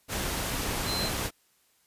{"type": "tone in noise", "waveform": "sine", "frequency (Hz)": 4096, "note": "C8", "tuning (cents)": -38, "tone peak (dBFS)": -31, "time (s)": [0.85, 1.11], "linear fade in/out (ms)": 50, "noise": "pink", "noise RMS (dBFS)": -31, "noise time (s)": [0.08, 1.31], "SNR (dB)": -3, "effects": ["white hiss -67 dBFS RMS until 1.86 s", "resampled to 32000 Hz"]}